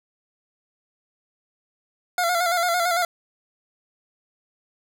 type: tone with vibrato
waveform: 25% pulse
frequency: 698.5 Hz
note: F5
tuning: in tune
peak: -16 dBFS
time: 2.18-3.05 s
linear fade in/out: 2 ms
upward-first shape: square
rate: 8.9 Hz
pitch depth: 50 cents each way
effects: none